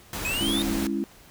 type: noise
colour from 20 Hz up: pink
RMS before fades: -32 dBFS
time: 0.13-0.87 s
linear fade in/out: 2 ms
type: exponential sweep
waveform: square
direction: up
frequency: 2489 to 3729 Hz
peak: -27 dBFS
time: 0.25-0.62 s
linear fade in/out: 0 ms
type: chord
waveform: sine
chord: C# minor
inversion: second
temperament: just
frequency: 207.9 / 277.2 / 332.6 Hz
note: G#3 / C#4 / E4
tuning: +2 / 0 / +16 cents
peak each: -29 dBFS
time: 0.41-1.04 s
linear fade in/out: 0 ms
effects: pink hiss -52 dBFS RMS until 1.3 s